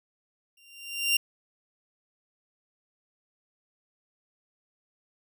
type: tone with exponential growth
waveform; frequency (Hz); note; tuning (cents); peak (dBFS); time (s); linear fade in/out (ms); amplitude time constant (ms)
sawtooth; 2779; F7; -9; -16; 0.57-1.17; 5; 130
effects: none